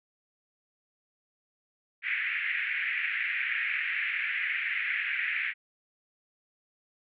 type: band-pass noise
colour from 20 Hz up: white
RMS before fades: -31 dBFS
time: 2.02-5.54 s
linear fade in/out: 50 ms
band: 1700 to 2400 Hz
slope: 48 dB/octave
effects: none